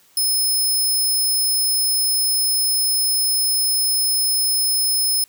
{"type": "tone", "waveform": "10% pulse", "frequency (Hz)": 5190, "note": "E8", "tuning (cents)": -28, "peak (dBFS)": -11, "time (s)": [0.17, 5.24], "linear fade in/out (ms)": 2, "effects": ["white hiss -55 dBFS RMS until 5.28 s", "high-pass 60 Hz 12 dB/octave"]}